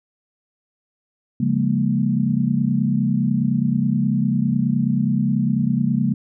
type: chord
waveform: sine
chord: Bb minor seventh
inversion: first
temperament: equal with one note detuned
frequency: 138.59 / 174.61 / 203.4 / 233.1 Hz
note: Db3 / F3 / Ab3 / Bb3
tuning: 0 / 0 / -36 / 0 cents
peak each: -22 / -25 / -21 / -21 dBFS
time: 1.4-6.14 s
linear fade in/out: 5 ms
effects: none